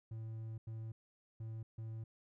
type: tone bursts at uneven times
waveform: triangle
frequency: 111.6 Hz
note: A2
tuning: 25 cents sharp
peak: -40 dBFS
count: 4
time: 0.11-0.58 / 0.67-0.92 / 1.4-1.63 / 1.78-2.04 s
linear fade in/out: 5 ms
effects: none